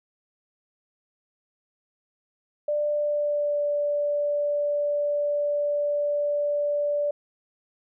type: tone with pitch glide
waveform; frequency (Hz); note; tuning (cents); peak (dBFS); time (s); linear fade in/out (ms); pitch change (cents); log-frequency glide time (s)
sine; 592 to 583.5; D5 to D5; +14 to -11; -22; 2.68-7.11; 5; -25; 2.89-3.61
effects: none